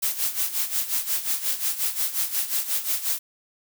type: noise with tremolo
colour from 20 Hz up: blue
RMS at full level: -23 dBFS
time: 0.02-3.19 s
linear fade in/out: 10 ms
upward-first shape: sine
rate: 5.6 Hz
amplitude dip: 75%
effects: none